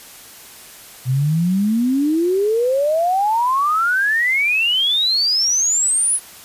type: exponential sweep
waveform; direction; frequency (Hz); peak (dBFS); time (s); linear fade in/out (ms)
sine; up; 123.7 to 10548; -14; 1.05-6.2; 50
effects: white hiss -40 dBFS RMS until 6.44 s + resampled to 32000 Hz